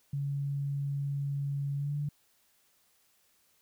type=tone with pitch glide; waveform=sine; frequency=140.8 to 145.93 Hz; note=C#3 to D3; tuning=+27 to -11 cents; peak=-30 dBFS; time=0.13-2.09 s; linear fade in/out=5 ms; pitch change=+62 cents; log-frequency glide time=1.76-1.96 s; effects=white hiss -69 dBFS RMS until 3.61 s